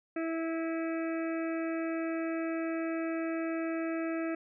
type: harmonic tone with a mistuned harmonic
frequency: 327.1 Hz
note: E4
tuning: 13 cents flat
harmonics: 1 / 2 / 4 / 5 / 6 / 7 / 8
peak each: -32 / -38 / -44 / -46 / -48 / -49 / -50 dBFS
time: 0.16-4.35 s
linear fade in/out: 5 ms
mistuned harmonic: 8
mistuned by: -34 cents
effects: none